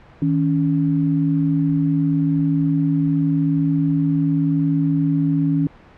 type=tone pair together; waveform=sine; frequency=158.88 / 279.8 Hz; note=D#3 / C#4; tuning=+37 / +16 cents; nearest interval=minor seventh; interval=979 cents; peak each=-18 dBFS; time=0.22-5.67 s; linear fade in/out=2 ms; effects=pink hiss -46 dBFS RMS until 5.97 s + low-pass 2000 Hz 12 dB/octave